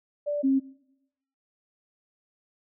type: tone pair in turn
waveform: sine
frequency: 585 / 268.8 Hz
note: D5 / C4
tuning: -7 / +47 cents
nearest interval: octave + minor second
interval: 1346 cents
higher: first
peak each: -25 / -19 dBFS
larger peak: second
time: 0.26-0.43 / 0.43-0.6 s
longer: neither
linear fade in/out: 20 ms
effects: noise-tail reverb RT60 0.8 s tail -21 dB re dry